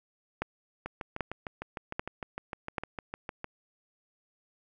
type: two click trains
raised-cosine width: 0.5 ms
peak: -21 / -15 dBFS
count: 18 / 4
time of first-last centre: 0.86-3.444 / 0.42-2.782 s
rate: 6.58 / 1.27 Hz
effects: none